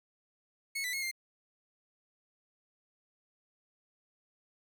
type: tone with pitch steps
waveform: sawtooth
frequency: 2194 / 1989 / 2167 / 2103 Hz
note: C#7 / B6 / C#7 / C7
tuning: -18 / +12 / -40 / +8 cents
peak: -30 dBFS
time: 0.75-1.114 s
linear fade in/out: 10 ms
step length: 91 ms
effects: none